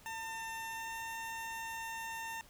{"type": "tone with pitch glide", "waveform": "20% pulse", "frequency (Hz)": [901, 906.7], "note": ["A5", "A#5"], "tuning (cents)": [41, -48], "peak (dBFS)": -35, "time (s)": [0.06, 2.41], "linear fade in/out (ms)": 0, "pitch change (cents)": 11, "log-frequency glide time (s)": [0.7, 0.96], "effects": ["pink hiss -60 dBFS RMS until 2.49 s"]}